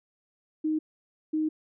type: tone pair in turn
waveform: sine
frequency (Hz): 311.1 / 311.1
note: D#4 / D#4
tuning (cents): 0 / 0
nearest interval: unison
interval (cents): 0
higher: neither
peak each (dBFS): -24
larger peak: neither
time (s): 0.64-0.79 / 1.33-1.49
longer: second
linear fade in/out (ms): 10
effects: none